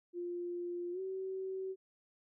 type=tone with pitch glide; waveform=sine; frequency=350.4 to 379.9 Hz; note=F4 to F#4; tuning=+6 to +46 cents; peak=-37 dBFS; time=0.13-1.76 s; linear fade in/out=50 ms; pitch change=+140 cents; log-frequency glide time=0.92-1 s; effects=none